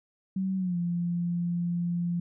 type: tone with pitch glide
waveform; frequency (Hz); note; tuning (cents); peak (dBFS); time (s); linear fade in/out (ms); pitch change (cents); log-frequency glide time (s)
sine; 190 to 173.23; F#3 to F3; +46 to -14; -26; 0.36-2.2; 5; -160; 0.57-0.77
effects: none